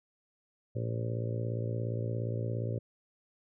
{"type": "harmonic tone", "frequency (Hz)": 57.2, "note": "A#1", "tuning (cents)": -32, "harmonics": [2, 3, 4, 5, 6, 7, 8, 9, 10], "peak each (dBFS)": [-32, -45, -45, -47, -46, -43, -47, -43, -46], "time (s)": [0.75, 2.79], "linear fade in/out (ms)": 10, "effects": []}